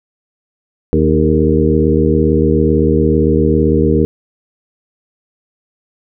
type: harmonic tone with a mistuned harmonic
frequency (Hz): 77.78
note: D#2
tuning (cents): 0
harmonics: 1 / 2 / 3 / 4 / 5 / 6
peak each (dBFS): -16 / -16 / -16 / -16 / -16 / -16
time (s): 0.93-4.05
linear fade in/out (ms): 0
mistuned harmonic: 5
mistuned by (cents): +47
effects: none